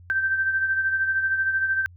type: beating tone pair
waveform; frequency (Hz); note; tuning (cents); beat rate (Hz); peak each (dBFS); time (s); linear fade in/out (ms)
sine; 1559 / 1572; G6 / G6; -10 / +4; 13; -21 / -30; 0.1-1.86; 0
effects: added 88 Hz sine -45 dBFS peak until 1.96 s